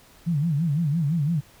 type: tone with vibrato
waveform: sine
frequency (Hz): 155.56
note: D#3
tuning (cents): 0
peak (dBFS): -20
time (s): 0.26-1.41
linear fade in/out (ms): 20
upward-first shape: sine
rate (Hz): 5.9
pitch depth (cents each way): 190
effects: pink hiss -53 dBFS RMS until 1.6 s